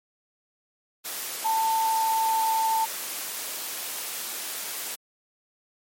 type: tone in noise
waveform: sine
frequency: 891 Hz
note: A5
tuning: 22 cents sharp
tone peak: -21 dBFS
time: 1.44-2.86 s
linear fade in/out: 20 ms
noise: white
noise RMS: -33 dBFS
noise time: 1.04-4.96 s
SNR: +9 dB
effects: high-pass 300 Hz 12 dB/octave + MP3 64 kbps